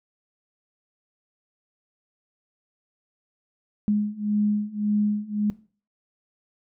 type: beating tone pair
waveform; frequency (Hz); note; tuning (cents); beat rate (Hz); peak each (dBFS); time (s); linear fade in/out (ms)
sine; 207.7 / 209.5; G#3 / G#3; 0 / +15; 1.8; -25 / -23; 3.88-5.5; 0
effects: noise-tail reverb RT60 0.4 s tail -19 dB re dry